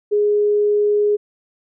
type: tone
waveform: sine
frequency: 415.3 Hz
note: G#4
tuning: in tune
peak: -13 dBFS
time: 0.11-1.17 s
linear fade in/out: 20 ms
effects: none